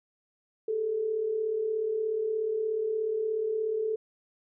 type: tone pair together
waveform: sine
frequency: 403.2 / 440 Hz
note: G4 / A4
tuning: +49 / 0 cents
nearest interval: major second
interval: 151 cents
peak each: -36 / -27 dBFS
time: 0.68-3.96 s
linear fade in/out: 5 ms
effects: none